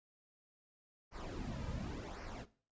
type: noise with flanger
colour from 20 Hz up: brown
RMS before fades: -44 dBFS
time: 1.11-2.46 s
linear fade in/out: 50 ms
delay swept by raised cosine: 0.27 to 2.77 ms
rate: 0.9 Hz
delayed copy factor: -0.7
effects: noise-tail reverb RT60 0.4 s tail -17 dB re dry + resampled to 16000 Hz